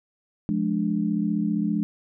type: chord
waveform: sine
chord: D diminished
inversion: first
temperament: just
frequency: 176.2 / 211.4 / 293.7 Hz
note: F3 / Ab3 / D4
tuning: +16 / +31 / 0 cents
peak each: -27 / -24 / -28 dBFS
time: 0.49-1.83 s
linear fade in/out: 0 ms
effects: none